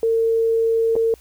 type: tone with dropouts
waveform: sine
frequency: 453.8 Hz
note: A#4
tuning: 47 cents flat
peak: -15 dBFS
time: 0.03-1.14 s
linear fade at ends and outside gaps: 1 ms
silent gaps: 0.955-0.963 s
effects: added 60 Hz sine -49 dBFS peak until 1.2 s + white hiss -53 dBFS RMS until 1.2 s